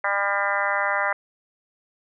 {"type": "harmonic tone", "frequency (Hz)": 200, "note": "G3", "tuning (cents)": 35, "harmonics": [3, 4, 5, 6, 7, 8, 9, 10], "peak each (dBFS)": [-29, -29, -29, -29, -29, -29, -29, -29], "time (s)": [0.04, 1.13], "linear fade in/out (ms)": 5, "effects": []}